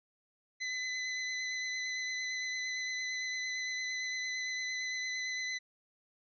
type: tone with vibrato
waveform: sawtooth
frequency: 2017 Hz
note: B6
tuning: 36 cents sharp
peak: -31 dBFS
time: 0.6-5.59 s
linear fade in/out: 20 ms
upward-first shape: triangle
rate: 8.8 Hz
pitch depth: 18 cents each way
effects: resampled to 16000 Hz